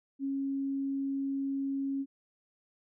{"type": "tone", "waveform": "sine", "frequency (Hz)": 273.9, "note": "C#4", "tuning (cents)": -21, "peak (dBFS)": -30, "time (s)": [0.19, 2.06], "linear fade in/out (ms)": 50, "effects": []}